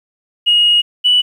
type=tone pair in turn; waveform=sine; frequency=2878 / 2959 Hz; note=F#7 / F#7; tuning=-49 / -1 cents; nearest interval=unison; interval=48 cents; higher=second; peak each=-7 dBFS; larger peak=neither; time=0.46-0.82 / 1.04-1.22 s; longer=first; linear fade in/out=20 ms; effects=tanh soft clip ceiling -3 dBFS + 8-bit